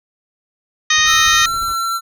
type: harmonic tone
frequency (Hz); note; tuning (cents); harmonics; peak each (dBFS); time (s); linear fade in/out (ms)
620; D#5; -6; 2 / 3 / 4 / 5 / 6 / 7 / 8 / 9 / 10; -20 / -15 / -21 / -22 / -17 / -27 / -28 / -27 / -18; 0.9-1.46; 5
type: noise with tremolo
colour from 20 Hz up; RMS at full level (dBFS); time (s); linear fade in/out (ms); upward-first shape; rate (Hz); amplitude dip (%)
brown; -33; 0.97-1.74; 5; sine; 14; 50
type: tone with pitch glide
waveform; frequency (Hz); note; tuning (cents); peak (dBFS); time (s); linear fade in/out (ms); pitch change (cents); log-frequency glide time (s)
square; 1318.5 to 1351.7; E6 to E6; 0 to +43; -18; 1.05-2.01; 50; +43; 1.23-1.39
effects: none